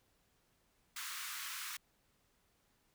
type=high-pass noise; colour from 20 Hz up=pink; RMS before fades=-44 dBFS; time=0.96-1.77 s; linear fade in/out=5 ms; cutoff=1100 Hz; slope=48 dB/octave; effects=pink hiss -75 dBFS RMS until 2.94 s